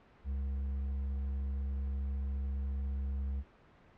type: tone with hard clipping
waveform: triangle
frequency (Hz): 68.2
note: C#2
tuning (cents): -28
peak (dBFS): -34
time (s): 0.24-3.44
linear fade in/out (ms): 50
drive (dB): 7
effects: pink hiss -61 dBFS RMS until 3.97 s + low-pass 2000 Hz 12 dB/octave